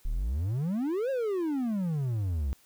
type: exponential two-way sweep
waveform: triangle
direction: up then down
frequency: 31.5 to 554 to 63.3 Hz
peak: -25 dBFS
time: 0.05-2.53 s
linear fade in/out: 0 ms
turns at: 1.1 s
effects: white hiss -62 dBFS RMS until 2.65 s